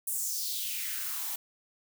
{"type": "noise with high-pass filter sweep", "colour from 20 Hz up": "blue", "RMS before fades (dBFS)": -34, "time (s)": [0.07, 1.36], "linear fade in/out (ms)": 5, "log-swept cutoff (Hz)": [9600, 720], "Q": 3, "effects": []}